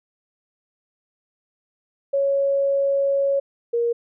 sine tone pair in turn, 554.4 / 470.4 Hz, C#5 / A#4, 0 / +16 cents, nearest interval minor third, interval 284 cents, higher first, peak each -17 / -18 dBFS, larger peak first, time 2.13-3.4 / 3.73-3.93 s, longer first, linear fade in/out 10 ms, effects none

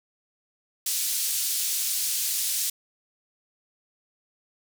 white band-pass noise, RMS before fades -27 dBFS, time 0.86-2.7 s, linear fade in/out 5 ms, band 4200 to 13000 Hz, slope 12 dB/octave, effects none

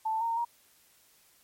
sine tone with pitch steps, 880 / 885 / 923 / 917 / 942 Hz, A5 / A5 / A#5 / A#5 / A#5, 0 / +10 / -17 / -29 / +18 cents, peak -27 dBFS, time 0.05-0.45 s, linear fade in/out 10 ms, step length 80 ms, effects white hiss -63 dBFS RMS until 1.43 s + MP3 64 kbps

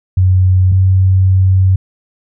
sine tone pair in turn, 92.7 / 94.27 Hz, F#2 / F#2, +4 / +33 cents, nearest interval unison, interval 29 cents, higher second, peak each -6 dBFS, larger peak neither, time 0.17-0.72 / 0.72-1.76 s, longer second, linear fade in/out 5 ms, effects none

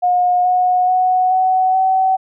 sine tone with pitch steps, 719 / 728.6 / 738.4 / 748.2 / 758.2 Hz, F#5 / F#5 / F#5 / F#5 / F#5, -50 / -27 / -4 / +19 / +42 cents, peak -11 dBFS, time 0.02-2.17 s, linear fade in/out 20 ms, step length 430 ms, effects none

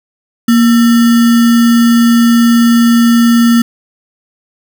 sine tone with sample-and-hold, 234.4 Hz, A#3, 10 cents sharp, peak -4 dBFS, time 0.48-3.62 s, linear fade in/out 5 ms, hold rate 1575 Hz, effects none

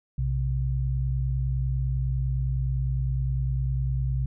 sine tone pair together, 60.94 / 130.81 Hz, B1 / C3, -22 / 0 cents, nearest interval octave + minor second, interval 1322 cents, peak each -26 dBFS, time 0.18-4.26 s, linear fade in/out 5 ms, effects none

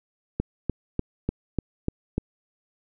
click train, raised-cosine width 3 ms, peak -11 dBFS, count 7, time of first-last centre 0.4-2.18 s, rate 3.37 Hz, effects none

